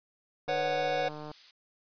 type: chord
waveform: square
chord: B suspended second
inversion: none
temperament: equal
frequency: 493.9 / 554.4 / 740 Hz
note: B4 / C#5 / F#5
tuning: 0 / 0 / 0 cents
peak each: -34 / -33 / -32 dBFS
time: 0.48-1.09 s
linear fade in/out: 10 ms
type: click train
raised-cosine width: 1 ms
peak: -29 dBFS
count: 127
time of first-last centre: 0.48-1.314 s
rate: 151 Hz
type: noise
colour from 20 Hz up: violet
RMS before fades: -40 dBFS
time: 0.56-1.51 s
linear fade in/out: 2 ms
effects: resampled to 11025 Hz